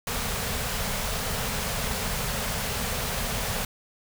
pink band-stop noise, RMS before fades -29 dBFS, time 0.07-3.65 s, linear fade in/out 2 ms, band 250 to 400 Hz, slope 96 dB/octave, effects none

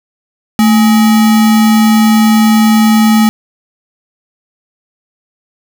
sine tone with sample-and-hold, 220 Hz, A3, in tune, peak -4 dBFS, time 0.59-3.29 s, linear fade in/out 0 ms, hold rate 1050 Hz, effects none

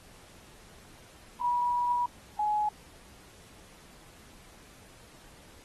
sine tone pair in turn, 970 / 842.2 Hz, B5 / G#5, -31 / +24 cents, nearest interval major second, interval 245 cents, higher first, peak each -25 / -25 dBFS, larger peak neither, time 1.41-2.06 / 2.39-2.69 s, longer first, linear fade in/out 5 ms, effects pink hiss -55 dBFS RMS until 5.64 s + AAC 32 kbps

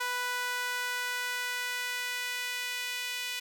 sawtooth tone with high-pass filter sweep, 493.9 Hz, B4, in tune, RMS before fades -34 dBFS, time 0-3.4 s, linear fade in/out 10 ms, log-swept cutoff 1200 to 2500 Hz, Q 1.7, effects none

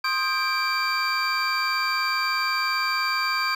triangle tone cluster, 1056 / 1239 / 1589 / 2344 / 4651 Hz, C6 / D#6 / G6 / D7 / D8, +16 / -8 / +23 / -4 / -18 cents, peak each -27 dBFS, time 0.04-3.55 s, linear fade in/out 5 ms, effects none

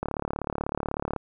click train, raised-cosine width 1 ms, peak -14 dBFS, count 42, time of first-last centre 0.03-1.163 s, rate 36.2 Hz, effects none

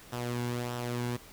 sawtooth tone with flanger, 121.2 Hz, B2, 32 cents flat, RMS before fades -34 dBFS, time 0.12-1.17 s, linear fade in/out 10 ms, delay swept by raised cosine 0.44 to 1.64 ms, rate 1.6 Hz, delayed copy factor -0.5, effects pink hiss -52 dBFS RMS until 1.32 s

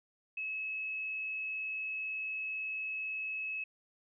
sine tone, 2582 Hz, E7, 37 cents flat, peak -35 dBFS, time 0.37-3.64 s, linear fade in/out 5 ms, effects none

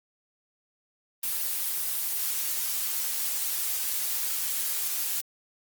blue noise, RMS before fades -29 dBFS, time 1.23-5.21 s, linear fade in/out 5 ms, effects Opus 24 kbps

